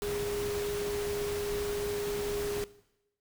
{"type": "tone in noise", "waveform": "sine", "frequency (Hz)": 410.5, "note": "G#4", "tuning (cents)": -20, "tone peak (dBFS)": -32, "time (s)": [0.02, 2.64], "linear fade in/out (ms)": 0, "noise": "pink", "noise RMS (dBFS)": -39, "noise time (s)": [0.02, 2.64], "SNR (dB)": 4, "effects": ["noise-tail reverb RT60 0.9 s tail -19 dB re dry"]}